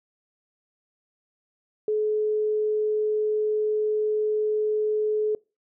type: tone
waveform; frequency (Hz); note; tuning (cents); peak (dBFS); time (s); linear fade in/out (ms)
sine; 427.1; G#4; +48; -21; 1.88-5.35; 2
effects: noise-tail reverb RT60 0.3 s tail -25 dB re dry